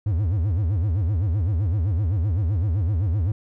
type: tone with vibrato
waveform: triangle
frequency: 92.5 Hz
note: F#2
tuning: in tune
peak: -17 dBFS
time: 0.06-3.32 s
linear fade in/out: 5 ms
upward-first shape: sine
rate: 7.8 Hz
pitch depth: 290 cents each way
effects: none